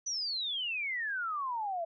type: exponential sweep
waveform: sine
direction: down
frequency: 6040 to 650 Hz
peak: -32 dBFS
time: 0.06-1.85 s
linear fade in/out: 10 ms
effects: none